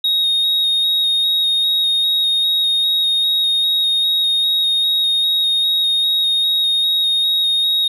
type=tone with vibrato; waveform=sine; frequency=3743 Hz; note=A#7; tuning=6 cents sharp; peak=-11 dBFS; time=0.04-7.88 s; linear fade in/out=5 ms; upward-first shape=square; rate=2.5 Hz; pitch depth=15 cents each way; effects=tanh soft clip ceiling -12 dBFS